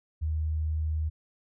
sine tone, 78 Hz, D#2, 5 cents sharp, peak -26 dBFS, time 0.21-1.1 s, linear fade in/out 20 ms, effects none

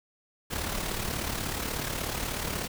pink noise with amplitude modulation, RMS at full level -30 dBFS, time 0.5-2.68 s, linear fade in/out 20 ms, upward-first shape sine, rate 36.5 Hz, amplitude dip 55%, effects none

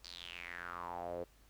sawtooth tone with band-pass filter sweep, 87.31 Hz, F2, in tune, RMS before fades -45 dBFS, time 0.04-1.24 s, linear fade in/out 5 ms, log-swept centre 4800 to 480 Hz, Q 5.5, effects added 50 Hz sine -64 dBFS peak until 1.49 s + pink hiss -68 dBFS RMS until 1.49 s

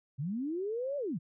sine linear two-way sweep, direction up then down, 124.6 to 587.3 to 124.6 Hz, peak -32 dBFS, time 0.18-1.19 s, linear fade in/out 20 ms, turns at 0.97 s, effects none

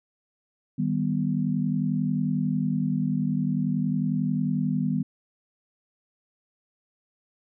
sine chord, Eb augmented, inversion none, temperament equal, 155.56 / 196 / 246.9 Hz, Eb3 / G3 / B3, 0 / 0 / 0 cents, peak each -27 dBFS, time 0.78-5.03 s, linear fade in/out 10 ms, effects none

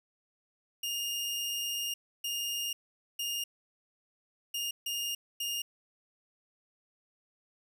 sawtooth tone bursts at uneven times, 2832 Hz, F7, 23 cents sharp, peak -29 dBFS, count 6, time 0.83-1.94 / 2.24-2.73 / 3.19-3.44 / 4.54-4.71 / 4.86-5.15 / 5.4-5.62 s, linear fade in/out 5 ms, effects none

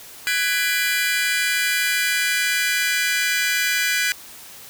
sawtooth chord, G# half-diminished seventh, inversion third, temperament just, 1495.1 / 1661.2 / 1993.5 / 2392 Hz, F#6 / G#6 / B6 / D7, +18 / 0 / +16 / +31 cents, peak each -21 dBFS, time 0.27-4.12 s, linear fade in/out 0 ms, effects white hiss -41 dBFS RMS until 4.69 s

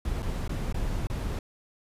brown noise with dropouts, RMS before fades -30 dBFS, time 0.05-1.39 s, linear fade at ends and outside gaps 2 ms, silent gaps 0.222-0.227 / 0.478-0.493 / 0.726-0.743 / 1.071-1.099 s, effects resampled to 32000 Hz

